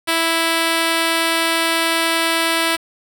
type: tone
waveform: 5% pulse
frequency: 329.6 Hz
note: E4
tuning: in tune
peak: -4 dBFS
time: 0.07-2.77 s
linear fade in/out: 20 ms
effects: 7-bit